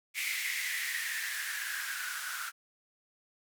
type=noise with band-pass filter sweep; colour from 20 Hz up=violet; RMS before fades=-36 dBFS; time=0.14-2.52 s; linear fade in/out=50 ms; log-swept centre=2200 to 1400 Hz; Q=8.1; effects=none